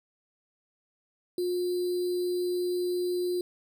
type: tone with sample-and-hold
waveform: sine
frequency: 357.1 Hz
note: F4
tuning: 39 cents sharp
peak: -26 dBFS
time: 1.38-3.41 s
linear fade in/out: 2 ms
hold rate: 4410 Hz
effects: none